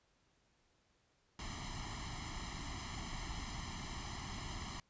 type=noise with comb filter; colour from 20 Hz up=pink; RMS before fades=-44 dBFS; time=1.39-4.8 s; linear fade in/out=2 ms; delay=0.98 ms; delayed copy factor=+0.95; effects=pink hiss -75 dBFS RMS until 4.89 s + resampled to 16000 Hz